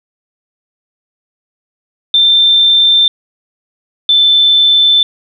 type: tone pair in turn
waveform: sine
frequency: 3571 / 3532 Hz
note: A7 / A7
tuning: +25 / +6 cents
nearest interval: unison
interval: 19 cents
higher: first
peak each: -5 dBFS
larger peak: neither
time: 2.14-3.08 / 4.09-5.03 s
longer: neither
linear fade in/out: 2 ms
effects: none